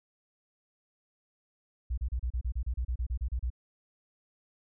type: tone bursts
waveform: sine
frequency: 60.8 Hz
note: B1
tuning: 26 cents flat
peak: -28 dBFS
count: 15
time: 1.9-3.503 s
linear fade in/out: 10 ms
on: 77 ms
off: 32 ms
effects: none